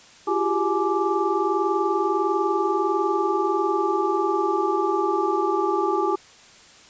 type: tone cluster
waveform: sine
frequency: 341.1 / 382.6 / 402.7 / 846 / 1175 Hz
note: F4 / G4 / G4 / G#5 / D6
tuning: -41 / -42 / +47 / +32 / +1 cents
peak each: -26 dBFS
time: 0.27-6.16 s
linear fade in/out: 10 ms
effects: white hiss -49 dBFS RMS until 6.89 s + resampled to 16000 Hz